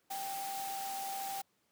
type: tone in noise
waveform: sine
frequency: 784 Hz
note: G5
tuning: in tune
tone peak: -38 dBFS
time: 0.1-1.42 s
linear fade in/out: 10 ms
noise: white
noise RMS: -44 dBFS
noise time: 0.1-1.42 s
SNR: +3 dB
effects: pink hiss -75 dBFS RMS until 1.71 s + high-pass 150 Hz 12 dB/octave